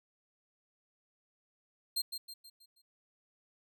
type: tone with echo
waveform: sawtooth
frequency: 4186 Hz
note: C8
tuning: in tune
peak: -28 dBFS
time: 1.96-2.02 s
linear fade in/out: 10 ms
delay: 160 ms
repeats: 5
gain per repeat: -7 dB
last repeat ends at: 2.82 s
effects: none